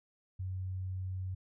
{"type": "tone", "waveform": "sine", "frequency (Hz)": 93.3, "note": "F#2", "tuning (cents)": 15, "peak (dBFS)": -35, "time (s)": [0.39, 1.35], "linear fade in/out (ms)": 10, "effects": []}